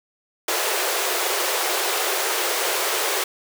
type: high-pass noise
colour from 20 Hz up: pink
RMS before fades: -23 dBFS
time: 0.48-3.24 s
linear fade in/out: 5 ms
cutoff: 350 Hz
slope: 96 dB/octave
effects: none